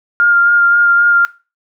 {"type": "tone with vibrato", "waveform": "sine", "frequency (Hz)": 1405, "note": "F6", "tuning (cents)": 10, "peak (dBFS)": -7, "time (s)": [0.2, 1.25], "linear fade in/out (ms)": 0, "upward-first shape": "sine", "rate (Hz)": 3.8, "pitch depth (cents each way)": 16, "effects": ["noise-tail reverb RT60 0.3 s tail -19 dB re dry"]}